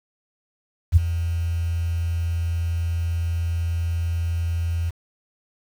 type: tone with ADSR envelope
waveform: sine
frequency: 84.1 Hz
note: E2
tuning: 35 cents sharp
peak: -7 dBFS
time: 0.92-4.91 s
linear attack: 45 ms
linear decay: 17 ms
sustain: -14 dB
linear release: 20 ms
effects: 7-bit